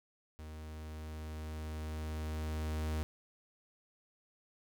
45% pulse tone with level ramp, 77.78 Hz, D#2, in tune, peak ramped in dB -45 to -33 dBFS, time 0.39-3.03 s, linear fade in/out 0 ms, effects none

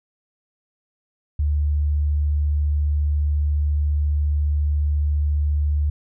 sine tone, 73.8 Hz, D2, 9 cents sharp, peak -17 dBFS, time 1.39-5.9 s, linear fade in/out 5 ms, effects none

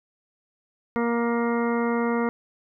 harmonic tone, 235 Hz, A#3, 14 cents sharp, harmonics 1 / 2 / 3 / 4 / 5 / 6 / 8 / 9, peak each -24 / -26 / -35 / -32 / -34 / -35 / -38 / -40 dBFS, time 0.96-2.29 s, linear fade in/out 0 ms, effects none

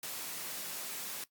white high-pass noise, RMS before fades -41 dBFS, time 0.03-1.24 s, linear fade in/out 2 ms, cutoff 130 Hz, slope 24 dB/octave, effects noise-tail reverb RT60 0.1 s tail -18 dB re dry + Opus 48 kbps

